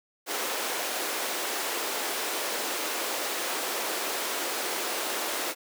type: high-pass noise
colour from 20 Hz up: pink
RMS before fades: -31 dBFS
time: 0.26-5.55 s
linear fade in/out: 50 ms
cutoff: 350 Hz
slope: 24 dB/octave
effects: none